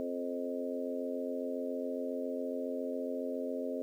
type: harmonic tone with a mistuned harmonic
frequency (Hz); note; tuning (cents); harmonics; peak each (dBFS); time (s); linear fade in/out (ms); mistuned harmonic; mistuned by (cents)
87.31; F2; 0; 3 / 4 / 5 / 6 / 7; -38 / -47 / -40 / -40 / -41; 0-3.82; 0; 7; +20
effects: 11-bit